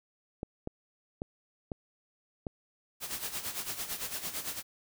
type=clicks; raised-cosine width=2 ms; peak=-22 dBFS; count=5; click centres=0.431 / 0.674 / 1.219 / 1.718 / 2.468 s
type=noise with tremolo; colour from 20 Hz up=white; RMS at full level=-35 dBFS; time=3-4.63 s; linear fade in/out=50 ms; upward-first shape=sine; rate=8.9 Hz; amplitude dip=70%
effects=none